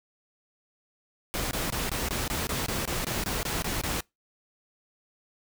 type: noise bursts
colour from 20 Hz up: pink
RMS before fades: -30 dBFS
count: 14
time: 1.34-4.006 s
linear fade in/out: 0 ms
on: 170 ms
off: 22 ms
effects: noise-tail reverb RT60 0.2 s tail -25 dB re dry